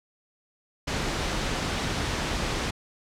pink noise, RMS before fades -28 dBFS, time 0.87-2.71 s, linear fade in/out 10 ms, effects low-pass 6000 Hz 12 dB/octave

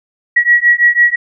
sine beating tone pair, 1916 / 1922 Hz, A#6 / B6, +47 / -48 cents, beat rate 6 Hz, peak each -10 dBFS, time 0.36-1.16 s, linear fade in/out 10 ms, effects none

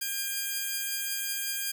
5% pulse tone pair together, 1609.8 / 2412 Hz, G6 / D7, +46 / +46 cents, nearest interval perfect fifth, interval 700 cents, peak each -21 / -25 dBFS, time 0.01-1.72 s, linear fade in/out 10 ms, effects none

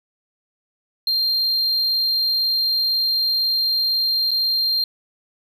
triangle tone with dropouts, 4186 Hz, C8, in tune, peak -16 dBFS, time 1.07-4.84 s, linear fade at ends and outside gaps 2 ms, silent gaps 4.308-4.314 s, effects none

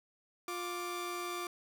sawtooth tone pair together, 352.7 / 1174.7 Hz, F4 / D6, +17 / 0 cents, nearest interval octave + major sixth, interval 2083 cents, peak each -36 / -36 dBFS, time 0.48-1.47 s, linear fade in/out 2 ms, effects none

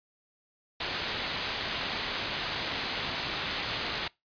white low-pass noise, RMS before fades -34 dBFS, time 0.8-4.08 s, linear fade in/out 5 ms, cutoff 4600 Hz, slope 48 dB/octave, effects noise-tail reverb RT60 0.2 s tail -23 dB re dry + resampled to 11025 Hz

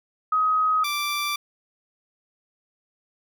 sine / 15% pulse tone pair in turn, 1262 / 1173.1 Hz, D#6 / D6, +24 / -2 cents, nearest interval minor second, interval 126 cents, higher first, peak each -18 dBFS, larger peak neither, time 0.32-0.84 / 0.84-1.36 s, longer neither, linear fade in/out 5 ms, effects none

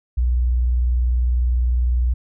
sine tone with vibrato, 60.9 Hz, B1, 24 cents flat, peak -15 dBFS, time 0.17-2.14 s, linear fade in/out 10 ms, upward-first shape triangle, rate 20 Hz, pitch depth 130 cents each way, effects none

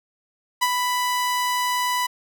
sawtooth tone with ADSR envelope, 991 Hz, B5, 6 cents sharp, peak -12 dBFS, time 0.61-2.07 s, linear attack 18 ms, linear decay 44 ms, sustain -5 dB, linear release 12 ms, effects none

